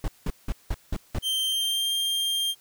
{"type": "noise bursts", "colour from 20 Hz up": "brown", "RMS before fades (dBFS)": -26, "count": 6, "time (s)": [0.04, 1.186], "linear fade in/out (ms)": 2, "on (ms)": 41, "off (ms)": 180}
{"type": "tone with pitch glide", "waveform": "45% pulse", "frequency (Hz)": [3136, 3193], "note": ["G7", "G7"], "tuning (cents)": [0, 31], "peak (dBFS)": -24, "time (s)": [1.22, 2.55], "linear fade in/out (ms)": 50, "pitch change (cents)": 31, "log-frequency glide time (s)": [1.46, 1.92]}
{"effects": ["white hiss -58 dBFS RMS until 2.6 s"]}